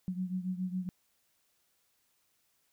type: beating tone pair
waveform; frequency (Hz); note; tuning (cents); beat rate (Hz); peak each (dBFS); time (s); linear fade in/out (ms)
sine; 182.1 / 189.3; F#3 / F#3; -27 / +40; 7.2; -34 / -38; 0.08-0.89; 0
effects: white hiss -74 dBFS RMS until 2.72 s